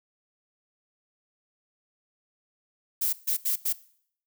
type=noise bursts at uneven times; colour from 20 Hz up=violet; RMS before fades=-26 dBFS; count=4; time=3.01-3.13 / 3.27-3.37 / 3.45-3.56 / 3.65-3.73 s; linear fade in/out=10 ms; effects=noise-tail reverb RT60 0.6 s tail -19 dB re dry